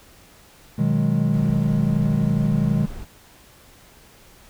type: chord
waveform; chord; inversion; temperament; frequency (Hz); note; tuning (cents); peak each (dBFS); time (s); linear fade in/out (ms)
triangle; G# minor seventh; first; equal; 123.47 / 155.56 / 185 / 207.7; B2 / D#3 / F#3 / G#3; 0 / 0 / 0 / 0; -22 / -19 / -24 / -20; 0.78-2.86; 10
type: noise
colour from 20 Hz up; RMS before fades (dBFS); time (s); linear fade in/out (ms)
brown; -35; 1.33-3.05; 10
effects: pink hiss -50 dBFS RMS until 4.49 s